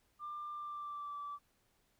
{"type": "tone with pitch glide", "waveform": "sine", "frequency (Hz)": [1192, 1158.7], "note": ["D6", "D6"], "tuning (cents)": [25, -24], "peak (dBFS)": -40, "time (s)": [0.19, 1.39], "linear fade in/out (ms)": 50, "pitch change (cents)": -49, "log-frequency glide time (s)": [0.51, 1.18], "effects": ["tanh soft clip ceiling -37 dBFS", "pink hiss -75 dBFS RMS until 1.99 s"]}